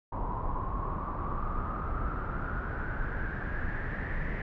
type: noise with low-pass filter sweep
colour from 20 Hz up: brown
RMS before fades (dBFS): -33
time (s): 0.12-4.42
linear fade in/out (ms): 5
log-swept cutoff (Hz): 970 to 1900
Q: 9.3
effects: none